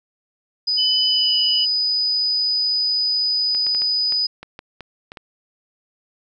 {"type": "tone", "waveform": "sine", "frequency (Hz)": 4978, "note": "D#8", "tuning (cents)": 0, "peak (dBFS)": -17, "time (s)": [0.67, 4.27], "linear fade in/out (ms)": 10}
{"type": "tone with pitch glide", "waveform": "sine", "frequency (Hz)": [2997, 2956], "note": ["F#7", "F#7"], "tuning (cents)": [22, -2], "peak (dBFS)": -19, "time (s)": [0.77, 1.66], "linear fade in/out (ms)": 20, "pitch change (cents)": -24, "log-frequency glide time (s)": [1.08, 1.37]}
{"type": "clicks", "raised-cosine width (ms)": 0.3, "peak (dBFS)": -19, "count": 10, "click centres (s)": [3.548, 3.667, 3.748, 3.819, 4.123, 4.43, 4.591, 4.807, 5.119, 5.172]}
{"effects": []}